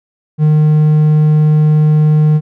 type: tone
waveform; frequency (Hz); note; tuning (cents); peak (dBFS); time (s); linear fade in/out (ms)
triangle; 152.8; D#3; -31; -4; 0.38-2.41; 50
effects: none